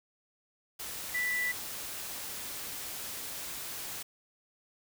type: tone in noise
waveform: sine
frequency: 1975.5 Hz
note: B6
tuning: in tune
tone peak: -29 dBFS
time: 1.14-1.52 s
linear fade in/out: 10 ms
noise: white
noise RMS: -40 dBFS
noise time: 0.79-4.03 s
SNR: +8 dB
effects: none